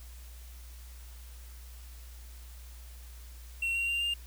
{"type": "tone with pitch steps", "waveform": "triangle", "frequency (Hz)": [2727, 2752, 2778, 2804], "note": ["F7", "F7", "F7", "F7"], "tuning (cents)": [-42, -26, -10, 6], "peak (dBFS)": -27, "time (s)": [3.62, 4.14], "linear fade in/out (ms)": 5, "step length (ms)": 130, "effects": ["added 60 Hz sine -45 dBFS peak until 4.26 s", "white hiss -56 dBFS RMS until 4.26 s"]}